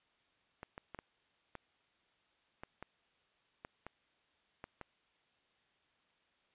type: clicks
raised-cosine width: 0.5 ms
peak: -30 dBFS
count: 11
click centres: 0.631 / 0.779 / 0.947 / 0.989 / 1.553 / 2.635 / 2.826 / 3.649 / 3.866 / 4.641 / 4.813 s
effects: white hiss -74 dBFS RMS until 6.54 s + resampled to 8000 Hz